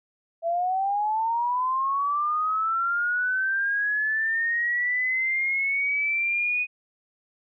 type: linear sweep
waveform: sine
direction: up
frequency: 659.3 to 2491 Hz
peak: -22 dBFS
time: 0.42-6.67 s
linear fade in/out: 50 ms
effects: none